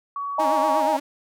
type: tone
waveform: sine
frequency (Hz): 1128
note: C#6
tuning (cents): +30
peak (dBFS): -26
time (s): 0.16-0.8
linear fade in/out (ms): 2
type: chord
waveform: sine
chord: D# suspended fourth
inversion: none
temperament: just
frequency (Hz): 622.3 / 829.7 / 933.4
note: D#5 / G#5 / A#5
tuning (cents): 0 / -2 / +2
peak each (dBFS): -23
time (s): 0.38-0.97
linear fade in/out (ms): 5
type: tone with vibrato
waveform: sawtooth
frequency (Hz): 293.7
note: D4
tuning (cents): 0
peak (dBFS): -24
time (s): 0.39-1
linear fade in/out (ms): 10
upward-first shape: sine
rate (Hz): 8.3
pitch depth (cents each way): 160
effects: none